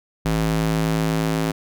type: tone with high-pass filter sweep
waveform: square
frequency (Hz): 54.1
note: A1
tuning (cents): -29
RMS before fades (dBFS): -21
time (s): 0.25-1.52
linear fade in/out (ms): 10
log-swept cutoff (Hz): 110 to 200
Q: 1.4
effects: none